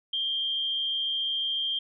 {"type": "tone with amplitude modulation", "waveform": "sine", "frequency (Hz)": 3187, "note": "G7", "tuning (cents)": 28, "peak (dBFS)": -24, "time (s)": [0.13, 1.79], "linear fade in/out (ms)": 5, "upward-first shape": "sine", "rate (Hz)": 216, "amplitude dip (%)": 45, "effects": []}